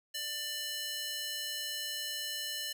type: tone with high-pass filter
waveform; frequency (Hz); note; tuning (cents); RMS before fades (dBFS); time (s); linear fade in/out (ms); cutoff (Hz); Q
square; 594; D5; +20; -38; 0.14-2.73; 10; 3000; 1.3
effects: none